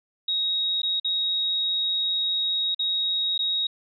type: tone with dropouts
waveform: sine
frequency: 3781 Hz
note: A#7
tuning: 24 cents sharp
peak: -22 dBFS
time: 0.28-3.67 s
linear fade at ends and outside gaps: 5 ms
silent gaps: 0.819-0.831 / 0.999-1.045 / 2.747-2.792 / 3.379-3.39 s
effects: none